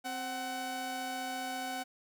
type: tone pair together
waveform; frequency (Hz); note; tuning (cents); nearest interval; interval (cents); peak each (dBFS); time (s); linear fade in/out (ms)
sawtooth; 261.6 / 750; C4 / F#5; 0 / +23; octave + tritone; 1823; -38 / -33; 0.04-1.84; 20
effects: none